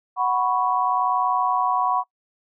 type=chord; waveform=sine; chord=F# suspended fourth; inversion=none; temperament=equal; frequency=740 / 987.8 / 1108.7 Hz; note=F#5 / B5 / C#6; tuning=0 / 0 / 0 cents; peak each=-23 dBFS; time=0.16-2.04 s; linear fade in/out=50 ms; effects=noise-tail reverb RT60 0.1 s tail -23 dB re dry